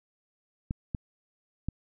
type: clicks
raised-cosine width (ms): 5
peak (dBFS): -18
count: 3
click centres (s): 0.709 / 0.948 / 1.686
effects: none